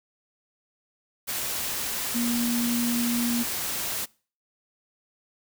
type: tone in noise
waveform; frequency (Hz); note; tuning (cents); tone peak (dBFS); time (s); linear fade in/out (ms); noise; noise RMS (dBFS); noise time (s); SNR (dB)
sine; 238; A#3; +36; -24; 2.14-3.44; 20; white; -30; 1.27-4.06; +3
effects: noise-tail reverb RT60 0.4 s tail -24 dB re dry